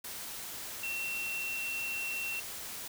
sine tone in noise, 2716 Hz, F7, 49 cents flat, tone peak -34 dBFS, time 0.83-2.4 s, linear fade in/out 5 ms, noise white, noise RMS -42 dBFS, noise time 0.04-2.88 s, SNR +5 dB, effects none

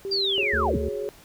sine tone, 392 Hz, G4, in tune, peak -28 dBFS, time 0.05-0.43 s, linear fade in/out 0 ms
sine linear sweep, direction down, 4815 to 30.87 Hz, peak -22 dBFS, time 0.11-0.78 s, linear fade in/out 10 ms
sine chord, F# suspended second, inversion none, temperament equal, 370 / 415.3 / 554.4 Hz, F#4 / G#4 / C#5, 0 / 0 / 0 cents, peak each -35 / -29 / -33 dBFS, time 0.38-1.09 s, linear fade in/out 0 ms
harmonic tone, 74.8 Hz, D2, 32 cents sharp, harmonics 1 / 3 / 5 / 6, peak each -28 / -33 / -35 / -36 dBFS, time 0.53-0.89 s, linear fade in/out 5 ms
effects pink hiss -51 dBFS RMS until 1.24 s

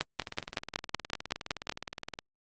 two click trains, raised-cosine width 0.2 ms, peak -11 / -20 dBFS, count 10 / 39, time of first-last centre 0.01-1.695 / 0.22-2.189 s, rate 5.34 / 19.3 Hz, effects low-pass 7000 Hz 12 dB/octave + Opus 24 kbps

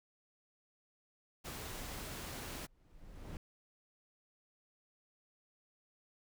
pink noise, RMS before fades -45 dBFS, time 1.44-2.67 s, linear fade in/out 20 ms
brown noise with exponential growth, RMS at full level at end -40 dBFS, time 2.49-3.37 s, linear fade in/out 2 ms, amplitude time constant 190 ms
effects none

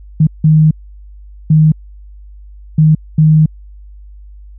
sine tone bursts at uneven times, 155.56 Hz, D#3, in tune, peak -4 dBFS, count 5, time 0.2-0.27 / 0.44-0.71 / 1.5-1.72 / 2.78-2.95 / 3.18-3.46 s, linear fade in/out 5 ms, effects added 50 Hz sine -32 dBFS peak until 4.58 s

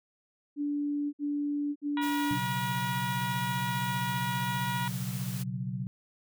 sine tone bursts, 290.4 Hz, D4, 19 cents flat, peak -28 dBFS, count 3, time 0.56-2.386 s, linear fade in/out 50 ms, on 570 ms, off 58 ms
harmonic tone, 480 Hz, B4, 49 cents flat, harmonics 2 / 3 / 4 / 5 / 6 / 7 / 8, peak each -33 / -40 / -40 / -44 / -46 / -45 / -47 dBFS, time 1.97-4.88 s, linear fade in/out 2 ms
white noise, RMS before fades -43 dBFS, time 2.01-5.44 s, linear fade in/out 20 ms
sine chord, B suspended second, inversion none, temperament equal, 123.47 / 138.59 / 185 Hz, B2 / C#3 / F#3, 0 / 0 / 0 cents, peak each -35 / -37 / -36 dBFS, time 2.31-5.87 s, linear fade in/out 0 ms
effects none

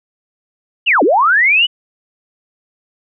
sine linear two-way sweep, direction down then up, 3016 to 255.7 to 3016 Hz, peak -8 dBFS, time 0.86-1.67 s, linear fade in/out 20 ms, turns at 1.03 s, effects none

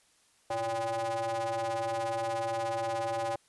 square ring-modulated tone, 112.6 Hz, A2, 40 cents sharp, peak -28 dBFS, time 0.5-3.36 s, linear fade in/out 5 ms, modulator 684 Hz, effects white hiss -66 dBFS RMS until 3.48 s + resampled to 24000 Hz

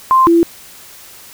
sine tone pair in turn, 1046.5 / 337.1 Hz, C6 / E4, 0 / +39 cents, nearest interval octave + minor sixth, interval 1961 cents, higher first, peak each -6 dBFS, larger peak neither, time 0.11-0.27 / 0.27-0.43 s, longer neither, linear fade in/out 0 ms, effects white hiss -38 dBFS RMS until 1.33 s

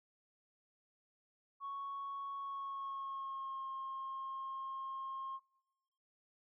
sine tone with pitch glide, 1108.7 to 1070.9 Hz, C#6 to C6, 0 to +40 cents, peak -39 dBFS, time 1.6-5.4 s, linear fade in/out 50 ms, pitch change -60 cents, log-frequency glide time 2.37-3.69 s, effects noise-tail reverb RT60 1.0 s tail -25 dB re dry + tanh soft clip ceiling -37 dBFS

